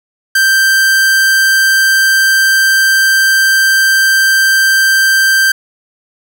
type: tone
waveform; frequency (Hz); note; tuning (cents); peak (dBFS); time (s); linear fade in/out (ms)
45% pulse; 1568; G6; 0; -7; 0.35-5.52; 5
effects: none